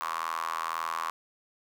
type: tone with high-pass filter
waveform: square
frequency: 40.97 Hz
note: E1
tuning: 10 cents flat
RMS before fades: -33 dBFS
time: 0.01-1.1 s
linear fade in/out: 0 ms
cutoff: 1100 Hz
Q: 7.8
effects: none